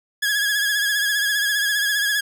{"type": "tone with vibrato", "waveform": "sawtooth", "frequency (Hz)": 1667, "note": "G#6", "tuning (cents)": 6, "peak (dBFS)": -15, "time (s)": [0.22, 2.21], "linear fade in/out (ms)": 10, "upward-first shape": "triangle", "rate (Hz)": 15, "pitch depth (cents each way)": 60, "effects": []}